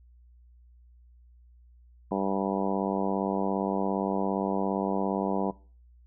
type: harmonic tone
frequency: 97.4 Hz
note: G2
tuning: 11 cents flat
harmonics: 2 / 3 / 4 / 5 / 6 / 7 / 8 / 9 / 10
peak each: -31 / -33 / -34 / -35 / -36 / -36 / -37 / -38 / -38 dBFS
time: 2.11-5.51 s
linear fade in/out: 5 ms
effects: noise-tail reverb RT60 0.4 s tail -21 dB re dry + added 60 Hz sine -53 dBFS peak until 6.06 s